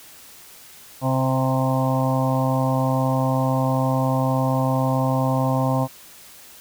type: harmonic tone with a mistuned harmonic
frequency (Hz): 131.1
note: C3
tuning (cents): +4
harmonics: 1 / 2 / 4 / 5 / 6 / 7 / 8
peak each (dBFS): -21 / -24 / -27 / -28 / -29 / -29 / -30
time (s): 1.01-5.88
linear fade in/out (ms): 50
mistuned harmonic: 6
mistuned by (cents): +15
effects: white hiss -45 dBFS RMS until 6.6 s